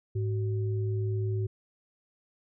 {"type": "tone pair together", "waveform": "sine", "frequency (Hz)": [105.7, 376.7], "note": ["G#2", "F#4"], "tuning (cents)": [31, 31], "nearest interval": "octave + minor seventh", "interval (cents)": 2200, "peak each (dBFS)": [-27, -36], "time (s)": [0.15, 1.47], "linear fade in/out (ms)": 10, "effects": []}